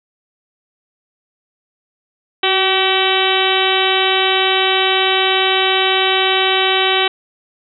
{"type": "harmonic tone with a mistuned harmonic", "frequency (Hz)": 382.1, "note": "G4", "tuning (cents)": -44, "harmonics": [1, 2, 3, 4, 5, 6, 7, 8, 9, 10], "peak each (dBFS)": [-19, -20, -23, -24, -24, -22, -23, -19, -25, -21], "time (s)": [2.43, 7.08], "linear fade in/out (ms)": 5, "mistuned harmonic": 1, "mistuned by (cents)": -28, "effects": []}